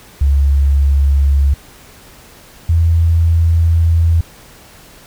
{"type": "tone pair in turn", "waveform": "sine", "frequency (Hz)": [69.8, 83.01], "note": ["C#2", "E2"], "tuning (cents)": [13, 13], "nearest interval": "minor third", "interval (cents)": 300, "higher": "second", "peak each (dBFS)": -8, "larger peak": "neither", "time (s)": [[0.21, 1.54], [2.69, 4.21]], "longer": "second", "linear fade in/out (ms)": 5, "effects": ["pink hiss -41 dBFS RMS until 5.06 s"]}